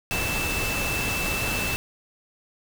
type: tone in noise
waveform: sine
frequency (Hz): 2648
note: E7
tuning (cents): +7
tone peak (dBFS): -28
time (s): 0.11-1.76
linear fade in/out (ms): 0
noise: pink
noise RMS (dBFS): -28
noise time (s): 0.11-1.76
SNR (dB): -3
effects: none